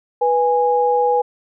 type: tone pair together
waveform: sine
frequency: 491.1 / 826 Hz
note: B4 / G#5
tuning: -10 / -10 cents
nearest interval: major sixth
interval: 900 cents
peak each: -16 dBFS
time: 0.21-1.22 s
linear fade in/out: 10 ms
effects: none